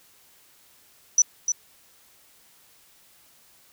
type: tone with echo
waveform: sine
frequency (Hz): 5930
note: F#8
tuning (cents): +3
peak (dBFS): -13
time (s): 1.18-1.22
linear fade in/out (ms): 2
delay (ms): 300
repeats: 1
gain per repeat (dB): -7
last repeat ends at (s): 1.52
effects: white hiss -57 dBFS RMS until 3.72 s